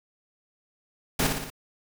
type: noise with echo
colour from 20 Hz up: pink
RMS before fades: -24 dBFS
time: 1.19-1.27 s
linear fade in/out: 5 ms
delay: 58 ms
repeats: 4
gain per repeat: -4 dB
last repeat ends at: 1.502 s
effects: none

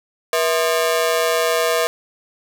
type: ring-modulated tone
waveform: sawtooth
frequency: 568 Hz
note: C#5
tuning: 42 cents sharp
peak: -9 dBFS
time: 0.33-1.87 s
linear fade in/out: 0 ms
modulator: 85.2 Hz
effects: none

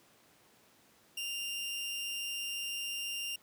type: tone with amplitude modulation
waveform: sawtooth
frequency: 2794 Hz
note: F7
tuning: in tune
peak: -31 dBFS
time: 1.17-3.36 s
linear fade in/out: 5 ms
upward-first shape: sine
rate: 209 Hz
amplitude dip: 35%
effects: pink hiss -64 dBFS RMS until 3.42 s + high-pass 150 Hz 12 dB/octave

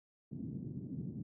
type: band-pass noise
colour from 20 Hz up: pink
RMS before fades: -43 dBFS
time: 0.31-1.23 s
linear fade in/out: 10 ms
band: 120 to 260 Hz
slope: 24 dB/octave
effects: none

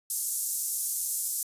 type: band-pass noise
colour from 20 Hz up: white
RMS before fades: -31 dBFS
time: 0.1-1.43 s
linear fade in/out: 2 ms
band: 6900 to 13000 Hz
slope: 24 dB/octave
effects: resampled to 32000 Hz

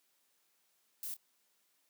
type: noise with echo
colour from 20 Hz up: violet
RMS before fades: -41 dBFS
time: 1.03-1.14 s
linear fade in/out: 0 ms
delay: 26 ms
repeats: 1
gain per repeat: -14 dB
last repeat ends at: 1.166 s
effects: white hiss -75 dBFS RMS until 1.89 s + high-pass 200 Hz 12 dB/octave

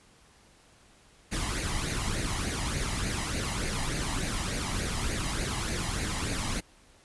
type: noise with flanger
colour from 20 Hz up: pink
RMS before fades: -31 dBFS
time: 1.31-6.61 s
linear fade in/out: 20 ms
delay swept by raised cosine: 0.45 to 1.03 ms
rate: 3.4 Hz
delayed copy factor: +0.6
effects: pink hiss -59 dBFS RMS until 7.04 s + resampled to 24000 Hz

